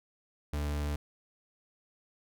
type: tone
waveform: 40% pulse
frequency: 73.42 Hz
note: D2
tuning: in tune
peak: -30 dBFS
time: 0.53-0.96 s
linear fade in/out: 5 ms
effects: none